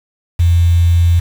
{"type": "tone with quantisation", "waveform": "sine", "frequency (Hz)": 85.6, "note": "F2", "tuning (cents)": -34, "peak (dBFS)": -7, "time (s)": [0.39, 1.2], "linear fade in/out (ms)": 10, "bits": 5, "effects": []}